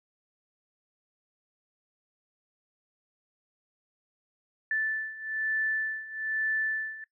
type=beating tone pair; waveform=sine; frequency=1756 / 1757.1 Hz; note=A6 / A6; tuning=-4 / -3 cents; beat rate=1.1 Hz; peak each=-33 / -30 dBFS; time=4.71-7.04 s; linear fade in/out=2 ms; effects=noise-tail reverb RT60 0.1 s tail -20 dB re dry